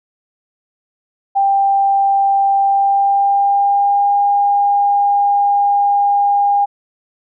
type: tone with pitch glide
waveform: sine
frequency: 790 to 808.9 Hz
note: G5 to G#5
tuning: +13 to -46 cents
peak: -10 dBFS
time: 1.35-6.66 s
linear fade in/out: 20 ms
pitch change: +41 cents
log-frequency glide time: 2.62-4.15 s
effects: none